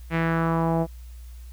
sawtooth tone with low-pass filter sweep, 164.81 Hz, E3, in tune, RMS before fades -23 dBFS, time 0.1-0.87 s, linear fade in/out 50 ms, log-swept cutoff 2300 to 670 Hz, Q 2.5, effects added 60 Hz sine -38 dBFS peak until 1.52 s + white hiss -57 dBFS RMS until 1.52 s

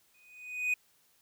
triangle tone with exponential growth, 2489 Hz, D#7, in tune, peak -23 dBFS, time 0.14-0.74 s, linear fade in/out 5 ms, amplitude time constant 130 ms, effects white hiss -68 dBFS RMS until 1.21 s

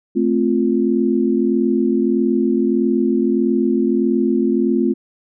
sine chord, F major, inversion first, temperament equal, 220 / 261.6 / 349.2 Hz, A3 / C4 / F4, 0 / 0 / 0 cents, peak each -18 dBFS, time 0.15-4.94 s, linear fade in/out 20 ms, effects none

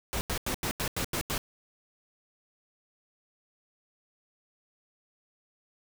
pink noise bursts, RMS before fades -31 dBFS, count 8, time 0.13-1.379 s, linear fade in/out 0 ms, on 80 ms, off 87 ms, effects none

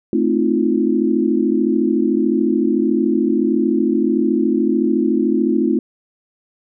sine chord, F dominant seventh, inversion first, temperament equal with one note detuned, 220 / 261.6 / 315.5 / 349.2 Hz, A3 / C4 / Eb4 / F4, 0 / 0 / +24 / 0 cents, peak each -19 dBFS, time 0.13-5.79 s, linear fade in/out 2 ms, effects none

